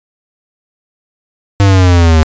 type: exponential sweep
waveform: square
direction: down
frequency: 101.1 to 77.78 Hz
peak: -5 dBFS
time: 1.6-2.23 s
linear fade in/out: 0 ms
effects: resampled to 16000 Hz